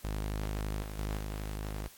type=tone with level steps; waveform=sawtooth; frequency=51.91 Hz; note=G#1; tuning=in tune; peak=-29 / -35 / -29 / -32 dBFS; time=0.04-1.88 s; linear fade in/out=5 ms; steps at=0.82 / 0.98 / 1.17 s; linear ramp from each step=2 ms; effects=white hiss -56 dBFS RMS until 1.97 s + AAC 64 kbps